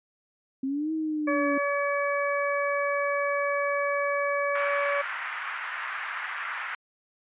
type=linear two-way sweep; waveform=sine; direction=up then down; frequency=261.6 to 319.4 to 281.6 Hz; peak=-26 dBFS; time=0.63-1.58 s; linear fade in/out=5 ms; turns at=0.92 s
type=harmonic tone; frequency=569 Hz; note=C#5; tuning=45 cents sharp; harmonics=1 / 2 / 3 / 4; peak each=-27 / -30 / -32 / -33 dBFS; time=1.27-5.02 s; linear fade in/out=10 ms
type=band-pass noise; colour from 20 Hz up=pink; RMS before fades=-34 dBFS; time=4.55-6.75 s; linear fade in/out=2 ms; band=1200 to 2100 Hz; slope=24 dB/octave
effects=resampled to 8000 Hz